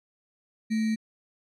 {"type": "tone with sample-and-hold", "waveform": "sine", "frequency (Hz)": 220, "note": "A3", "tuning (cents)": 0, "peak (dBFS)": -23, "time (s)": [0.7, 0.96], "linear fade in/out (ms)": 20, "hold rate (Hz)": 2100, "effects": ["low-pass 7000 Hz 12 dB/octave"]}